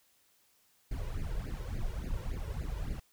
brown noise with flanger, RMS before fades -36 dBFS, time 0.91-3 s, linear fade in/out 5 ms, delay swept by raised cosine 0.43 to 2.13 ms, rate 3.5 Hz, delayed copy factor +1, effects white hiss -69 dBFS RMS until 3.12 s

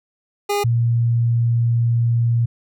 25% pulse / sine tone pair in turn, 408.4 / 117.49 Hz, G#4 / A#2, -29 / +14 cents, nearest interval octave + minor seventh, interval 2157 cents, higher first, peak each -14 dBFS, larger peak neither, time 0.49-0.64 / 0.64-2.46 s, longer second, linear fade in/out 10 ms, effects none

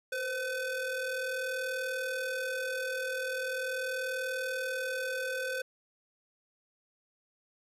square ring-modulated tone, 499.9 Hz, B4, 21 cents sharp, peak -30 dBFS, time 0.12-5.62 s, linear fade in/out 5 ms, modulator 1020 Hz, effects resampled to 32000 Hz + 10-bit

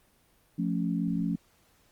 sine chord, F augmented, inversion none, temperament equal, 174.61 / 220 / 277.2 Hz, F3 / A3 / C#4, 0 / 0 / 0 cents, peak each -29 / -32 / -32 dBFS, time 0.58-1.36 s, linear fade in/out 10 ms, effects pink hiss -65 dBFS RMS until 1.91 s + Opus 32 kbps

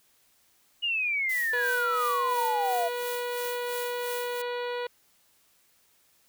sine exponential sweep, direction down, 2900 to 666 Hz, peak -25 dBFS, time 0.82-2.89 s, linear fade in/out 20 ms
blue noise with tremolo, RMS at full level -38 dBFS, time 1.29-4.42 s, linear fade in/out 5 ms, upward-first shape sine, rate 2.9 Hz, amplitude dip 65%
harmonic tone, 486.9 Hz, B4, 25 cents flat, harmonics 1 / 2 / 3 / 4 / 5 / 6 / 7 / 8 / 9, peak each -31 / -37 / -41 / -43 / -45 / -47 / -48 / -49 / -50 dBFS, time 1.53-4.87 s, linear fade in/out 5 ms
effects white hiss -65 dBFS RMS until 6.28 s

